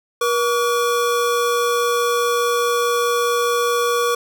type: tone pair together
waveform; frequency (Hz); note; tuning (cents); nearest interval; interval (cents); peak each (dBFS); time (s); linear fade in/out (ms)
square; 478.9 / 1139; A#4 / C#6; +47 / +47; octave + minor third; 1500; -19 / -21; 0.21-4.15; 5
effects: none